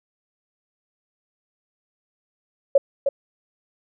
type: tone with echo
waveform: sine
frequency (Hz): 554.4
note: C#5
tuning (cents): 0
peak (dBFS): -10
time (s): 2.75-2.78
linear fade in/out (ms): 5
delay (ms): 310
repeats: 1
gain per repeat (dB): -6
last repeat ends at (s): 3.09
effects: none